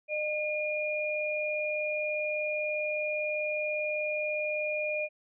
sine tone pair together, 606.8 / 2425 Hz, D#5 / D#7, -44 / -45 cents, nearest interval 2 octaves, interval 2399 cents, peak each -31 / -32 dBFS, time 0.08-5.09 s, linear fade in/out 50 ms, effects none

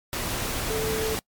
sine tone in noise, 440 Hz, A4, in tune, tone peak -26 dBFS, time 0.7-1.15 s, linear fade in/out 0 ms, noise pink, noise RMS -29 dBFS, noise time 0.13-1.19 s, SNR 0 dB, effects noise-tail reverb RT60 0.1 s tail -25 dB re dry + MP3 96 kbps

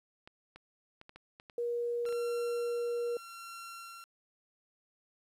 clicks, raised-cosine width 0.3 ms, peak -34 dBFS, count 10, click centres 0.275 / 0.56 / 1.014 / 1.094 / 1.16 / 1.399 / 1.498 / 2.054 / 2.089 / 2.126 s
sine tone, 476.2 Hz, A#4, 37 cents sharp, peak -31 dBFS, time 1.58-3.17 s, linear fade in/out 2 ms
sawtooth tone with tremolo, 1366 Hz, F6, 39 cents flat, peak -40 dBFS, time 2.06-4.04 s, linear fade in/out 0 ms, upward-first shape sine, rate 0.81 Hz, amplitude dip 50%
effects resampled to 32000 Hz + 11-bit

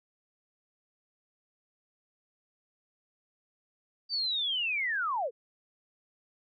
sine linear sweep, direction down, 4680 to 421.3 Hz, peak -28 dBFS, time 4.09-5.31 s, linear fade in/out 50 ms, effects none

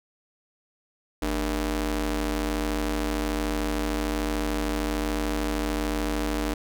sawtooth ring-modulated tone, 174.61 Hz, F3, in tune, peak -18 dBFS, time 1.22-6.54 s, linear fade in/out 5 ms, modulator 124 Hz, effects none

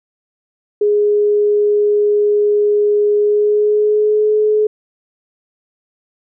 sine tone with pitch glide, 415.3 to 426.2 Hz, G#4 to G#4, 0 to +45 cents, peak -10 dBFS, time 0.81-4.67 s, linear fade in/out 5 ms, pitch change +45 cents, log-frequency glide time 3.17-4.31 s, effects none

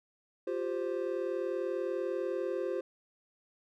triangle chord, F suspended second, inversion none, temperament equal with one note detuned, 351.9 / 392 / 523.3 Hz, F4 / G4 / C5, +13 / 0 / 0 cents, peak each -34 dBFS, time 0.47-2.81 s, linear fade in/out 5 ms, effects none

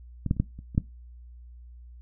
clicks, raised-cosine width 5 ms, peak -16 / -10 / -26 / -10 / -29 / -26 / -8 dBFS, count 7, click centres 0.263 / 0.311 / 0.367 / 0.4 / 0.59 / 0.749 / 0.779 s, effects noise-tail reverb RT60 0.2 s tail -19 dB re dry + added 60 Hz sine -44 dBFS peak until 2.01 s

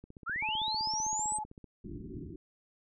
click train, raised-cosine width 3 ms, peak -36 dBFS, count 26, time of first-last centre 0.04-1.643 s, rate 15.6 Hz
sine linear sweep, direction up, 1244.5 to 8372 Hz, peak -32 dBFS, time 0.26-1.39 s, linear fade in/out 20 ms
sine tone with pitch glide, 869 to 854.6 Hz, A5 to G#5, -22 to +49 cents, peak -34 dBFS, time 0.42-1.44 s, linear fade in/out 10 ms, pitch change -29 cents, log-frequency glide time 1.02-1.23 s
white low-pass noise, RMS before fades -43 dBFS, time 1.84-2.36 s, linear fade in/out 5 ms, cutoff 380 Hz, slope 96 dB/octave
effects none

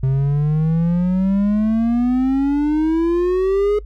triangle exponential sweep, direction up, 130.81 to 421.9 Hz, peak -12 dBFS, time 0.03-3.79 s, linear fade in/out 5 ms, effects noise-tail reverb RT60 0.1 s tail -21 dB re dry + added 50 Hz sine -31 dBFS peak until 3.85 s

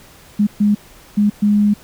sine tone bursts at uneven times, 207 Hz, G#3, 5 cents flat, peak -10 dBFS, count 4, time 0.39-0.47 / 0.6-0.75 / 1.17-1.3 / 1.42-1.74 s, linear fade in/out 10 ms, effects pink hiss -44 dBFS RMS until 1.83 s

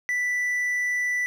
triangle tone, 1975.5 Hz, B6, in tune, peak -21 dBFS, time 0.09-1.26 s, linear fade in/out 0 ms, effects none

